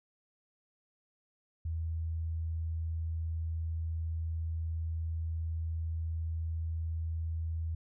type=tone; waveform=sine; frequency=81.4 Hz; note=E2; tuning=21 cents flat; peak=-32 dBFS; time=1.65-7.75 s; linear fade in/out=5 ms; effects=none